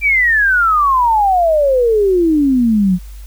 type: exponential sweep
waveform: sine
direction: down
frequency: 2380 to 174.61 Hz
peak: -9 dBFS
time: 0.01-2.99 s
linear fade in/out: 50 ms
effects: added 50 Hz sine -29 dBFS peak until 3.26 s + white hiss -46 dBFS RMS until 3.26 s